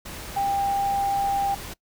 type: tone in noise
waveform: sine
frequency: 795 Hz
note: G5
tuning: 24 cents sharp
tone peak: -21 dBFS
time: 0.36-1.55 s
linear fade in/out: 10 ms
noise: pink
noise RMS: -37 dBFS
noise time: 0.05-1.74 s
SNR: +13 dB
effects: noise-tail reverb RT60 0.1 s tail -22 dB re dry